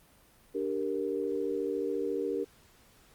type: chord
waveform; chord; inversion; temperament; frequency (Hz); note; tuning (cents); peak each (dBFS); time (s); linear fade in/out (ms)
sine; G minor; second; equal; 293.7 / 392 / 466.2; D4 / G4 / Bb4; 0 / 0 / 0; -36 / -33 / -33; 0.54-2.45; 20
effects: pink hiss -61 dBFS RMS until 3.14 s + Opus 32 kbps